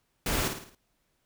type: noise with echo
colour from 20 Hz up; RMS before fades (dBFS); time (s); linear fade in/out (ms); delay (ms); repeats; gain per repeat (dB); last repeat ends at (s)
pink; -29; 0.26-0.48; 2; 54; 5; -6; 0.75
effects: pink hiss -74 dBFS RMS until 1.25 s